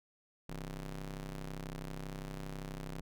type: ring-modulated tone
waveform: sawtooth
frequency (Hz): 98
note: G2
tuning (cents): 0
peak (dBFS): -34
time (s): 0.49-3.01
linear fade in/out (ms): 5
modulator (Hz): 65.2
effects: none